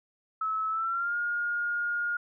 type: tone with pitch glide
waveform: sine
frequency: 1298 to 1423.7 Hz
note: E6 to F6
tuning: -27 to +33 cents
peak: -27 dBFS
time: 0.41-2.17 s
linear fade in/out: 5 ms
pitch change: +160 cents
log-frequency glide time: 0.69-1.16 s
effects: none